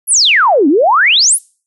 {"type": "exponential two-way sweep", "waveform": "sine", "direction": "down then up", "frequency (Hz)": [11910, 264.2, 11910], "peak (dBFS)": -6, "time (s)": [0.07, 1.39], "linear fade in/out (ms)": 50, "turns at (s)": 0.68, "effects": ["noise-tail reverb RT60 0.4 s tail -25 dB re dry"]}